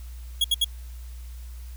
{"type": "tone bursts", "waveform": "45% pulse", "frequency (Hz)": 3322, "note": "G#7", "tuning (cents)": 0, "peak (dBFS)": -18, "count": 3, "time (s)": [0.41, 0.645], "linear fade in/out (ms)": 5, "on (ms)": 33, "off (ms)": 68, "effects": ["added 60 Hz sine -36 dBFS peak until 1.76 s", "white hiss -54 dBFS RMS until 1.76 s"]}